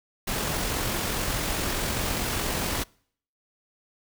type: noise with amplitude modulation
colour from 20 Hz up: pink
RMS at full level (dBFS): -27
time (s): 0.27-2.84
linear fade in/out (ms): 10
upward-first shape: sine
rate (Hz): 44.8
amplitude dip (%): 25
effects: noise-tail reverb RT60 0.6 s tail -26 dB re dry